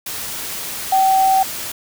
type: tone in noise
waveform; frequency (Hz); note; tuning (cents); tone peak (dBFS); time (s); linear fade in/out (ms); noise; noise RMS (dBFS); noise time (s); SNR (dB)
sine; 767; G5; -38; -11; 0.92-1.43; 5; white; -27; 0.06-1.72; +13
effects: none